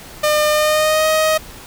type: tone with pitch glide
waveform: sawtooth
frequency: 604 to 627.8 Hz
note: D5 to D#5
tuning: +48 to +15 cents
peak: -9 dBFS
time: 0.23-1.38 s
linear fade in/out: 10 ms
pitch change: +67 cents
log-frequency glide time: 0.51-1.07 s
effects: pink hiss -37 dBFS RMS until 1.66 s